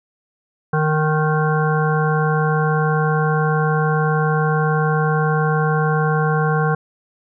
harmonic tone with a mistuned harmonic, 154.5 Hz, D#3, 12 cents flat, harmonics 1 / 3 / 5 / 7 / 9 / 10, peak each -17 / -22 / -24 / -25 / -27 / -27 dBFS, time 0.73-6.75 s, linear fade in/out 5 ms, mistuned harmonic 9, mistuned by +16 cents, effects none

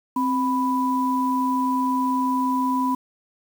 sine tone pair together, 261.4 / 990 Hz, C4 / B5, -1 / +4 cents, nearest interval octave + major seventh, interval 2305 cents, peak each -22 dBFS, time 0.16-2.95 s, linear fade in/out 5 ms, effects 7-bit

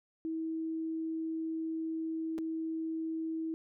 sine tone with dropouts, 322.5 Hz, E4, 38 cents flat, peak -33 dBFS, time 0.25-3.54 s, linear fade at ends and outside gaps 0 ms, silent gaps 2.381-2.386 s, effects none

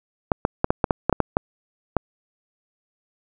clicks, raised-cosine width 1 ms, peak -3 dBFS, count 11, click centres 0.318 / 0.451 / 0.644 / 0.705 / 0.842 / 0.908 / 1.096 / 1.127 / 1.203 / 1.369 / 1.967 s, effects none

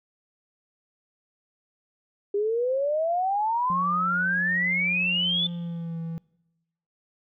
sine exponential sweep, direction up, 399.1 to 3539 Hz, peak -22 dBFS, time 2.34-5.47 s, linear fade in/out 5 ms
triangle tone with pitch glide, 178.9 to 165 Hz, F3 to E3, +42 to +2 cents, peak -28 dBFS, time 3.7-6.18 s, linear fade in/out 0 ms, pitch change -140 cents, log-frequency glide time 5.15-5.99 s
effects noise-tail reverb RT60 1.0 s tail -24 dB re dry

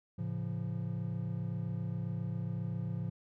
triangle chord, A augmented, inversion none, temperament just, 110 / 137.5 / 171.88 Hz, A2 / C#3 / E#3, 0 / -14 / -27 cents, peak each -36 / -38 / -36 dBFS, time 0.18-3.1 s, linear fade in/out 10 ms, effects none

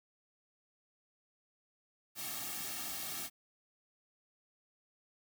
white noise with comb filter, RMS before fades -41 dBFS, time 2.15-3.3 s, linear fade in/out 50 ms, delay 2 ms, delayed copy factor -0.95, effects none

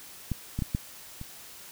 clicks, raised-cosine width 5 ms, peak -16 / -17 / -16 / -14 / -26 dBFS, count 5, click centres 0.317 / 0.59 / 0.622 / 0.749 / 1.214 s, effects white hiss -47 dBFS RMS until 1.71 s

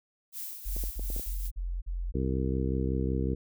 violet noise with tremolo, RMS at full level -37 dBFS, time 0.32-1.51 s, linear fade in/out 50 ms, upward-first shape triangle, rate 2.6 Hz, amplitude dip 65%
sine tone bursts, 43.73 Hz, F1, 3 cents sharp, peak -30 dBFS, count 5, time 0.65-2.122 s, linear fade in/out 20 ms, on 260 ms, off 43 ms
clicks, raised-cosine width 2 ms, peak -28 dBFS, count 6, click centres 0.765 / 0.838 / 0.995 / 1.102 / 1.164 / 1.196 s
harmonic tone, 65.4 Hz, C2, in tune, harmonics 1 / 2 / 3 / 4 / 5 / 6 / 7, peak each -30 / -33 / -35 / -36 / -37 / -38 / -38 dBFS, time 2.14-3.35 s, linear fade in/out 10 ms
effects none

